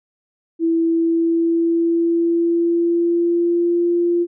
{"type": "tone with pitch glide", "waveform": "sine", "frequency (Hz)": [330.3, 345.7], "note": ["E4", "F4"], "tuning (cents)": [4, -18], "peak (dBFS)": -14, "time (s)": [0.59, 4.27], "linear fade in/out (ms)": 50, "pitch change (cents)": 78, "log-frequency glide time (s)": [0.83, 3.88], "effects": []}